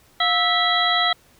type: harmonic tone with a mistuned harmonic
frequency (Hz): 655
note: E5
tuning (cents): -11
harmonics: 1 / 2 / 3 / 5 / 6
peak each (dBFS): -23 / -23 / -23 / -23 / -23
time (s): 0.2-1.13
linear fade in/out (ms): 5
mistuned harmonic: 1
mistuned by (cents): +140
effects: pink hiss -55 dBFS RMS until 1.39 s